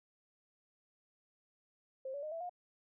sine tone with pitch steps, 528 / 569.2 / 613.6 / 661.4 / 713 Hz, C5 / C#5 / D#5 / E5 / F5, +16 / +46 / -24 / +6 / +36 cents, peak -39 dBFS, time 2.05-2.495 s, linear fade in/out 5 ms, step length 89 ms, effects none

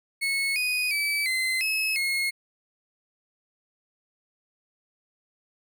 35% pulse tone with pitch steps, 2196 / 2487 / 2302 / 2059 / 2581 / 2161 Hz, C#7 / D#7 / D7 / C7 / E7 / C#7, -17 / -1 / -35 / -28 / -37 / -45 cents, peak -22 dBFS, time 0.21-2.31 s, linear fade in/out 20 ms, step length 350 ms, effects none

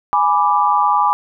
sine chord, G# diminished, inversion none, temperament equal, 830.6 / 987.8 / 1174.7 Hz, G#5 / B5 / D6, 0 / 0 / 0 cents, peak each -16 dBFS, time 0.13-1.13 s, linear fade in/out 0 ms, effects none

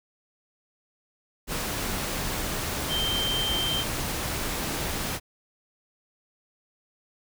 sine tone in noise, 3136 Hz, G7, in tune, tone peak -26 dBFS, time 2.88-3.85 s, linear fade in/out 50 ms, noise pink, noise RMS -30 dBFS, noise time 1.47-5.2 s, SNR +1 dB, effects none

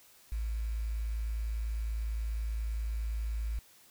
sine tone with quantisation, 54.9 Hz, A1, 3 cents flat, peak -31 dBFS, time 0.32-3.59 s, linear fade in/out 0 ms, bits 9, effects white hiss -60 dBFS RMS until 3.9 s

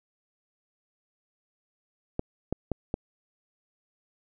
clicks, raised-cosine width 2 ms, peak -14 dBFS, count 4, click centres 2.194 / 2.526 / 2.717 / 2.941 s, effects none

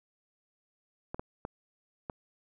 clicks, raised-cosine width 1 ms, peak -22 dBFS, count 4, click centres 1.145 / 1.195 / 1.451 / 2.098 s, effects none

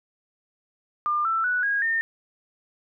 sine tone with pitch steps, 1200 / 1331.5 / 1477.4 / 1639.2 / 1818.9 Hz, D6 / E6 / F#6 / G#6 / A#6, +37 / +17 / -3 / -23 / -43 cents, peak -21 dBFS, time 1.06-2.01 s, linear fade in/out 0 ms, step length 190 ms, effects none

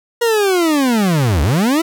40% pulse linear two-way sweep, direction down then up, 479.7 to 67 to 340.3 Hz, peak -11 dBFS, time 0.21-1.82 s, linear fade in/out 10 ms, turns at 1.42 s, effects none

